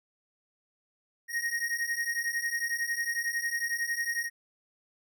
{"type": "beating tone pair", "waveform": "square", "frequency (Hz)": [1864.7, 1875.7], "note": ["A#6", "A#6"], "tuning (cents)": [0, 10], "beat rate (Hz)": 11, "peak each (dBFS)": [-34, -32], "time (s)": [1.28, 4.3], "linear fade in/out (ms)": 50, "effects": []}